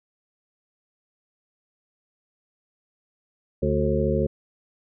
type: harmonic tone with a mistuned harmonic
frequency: 73.42 Hz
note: D2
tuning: in tune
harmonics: 1 / 2 / 3 / 5 / 6 / 7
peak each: -27 / -27 / -27 / -27 / -27 / -27 dBFS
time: 3.62-4.27 s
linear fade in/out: 10 ms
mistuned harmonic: 7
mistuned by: +81 cents
effects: none